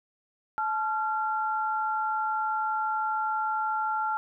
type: tone pair together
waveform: sine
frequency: 867 / 1376.3 Hz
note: A5 / F6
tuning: -26 / -26 cents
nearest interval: minor sixth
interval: 800 cents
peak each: -28 / -29 dBFS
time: 0.58-4.17 s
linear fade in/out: 0 ms
effects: none